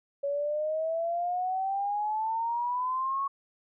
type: exponential sweep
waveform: sine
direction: up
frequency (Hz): 559 to 1113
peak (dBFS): -27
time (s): 0.23-3.28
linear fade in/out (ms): 10
effects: none